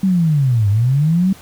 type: linear two-way sweep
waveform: sine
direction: down then up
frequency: 196 to 98 to 196 Hz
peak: -11 dBFS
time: 0.03-1.33 s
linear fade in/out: 5 ms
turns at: 0.69 s
effects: pink hiss -42 dBFS RMS until 1.41 s